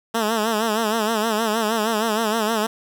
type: tone with vibrato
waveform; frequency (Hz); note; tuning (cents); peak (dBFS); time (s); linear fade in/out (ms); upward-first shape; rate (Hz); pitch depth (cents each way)
10% pulse; 220; A3; 0; -11; 0.14-2.67; 10; sine; 6.4; 89
effects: none